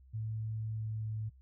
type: tone with pitch glide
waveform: sine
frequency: 110 to 108.86 Hz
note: A2 to A2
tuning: 0 to -18 cents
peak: -35 dBFS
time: 0.13-1.3 s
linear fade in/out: 20 ms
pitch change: -18 cents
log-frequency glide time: 0.62-1.18 s
effects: noise-tail reverb RT60 0.1 s tail -22 dB re dry + added 65 Hz sine -56 dBFS peak until 1.41 s